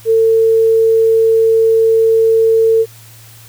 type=tone; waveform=sine; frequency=450 Hz; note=A4; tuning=39 cents sharp; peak=-7 dBFS; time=0.05-2.86 s; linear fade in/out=50 ms; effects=added 113 Hz sine -39 dBFS peak until 3.48 s + white hiss -41 dBFS RMS until 3.48 s